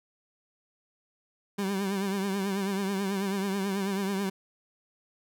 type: tone with vibrato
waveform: 30% pulse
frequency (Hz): 196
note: G3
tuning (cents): 0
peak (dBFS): -25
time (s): 1.58-4.3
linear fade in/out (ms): 10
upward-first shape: triangle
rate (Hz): 9.2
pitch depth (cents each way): 75
effects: none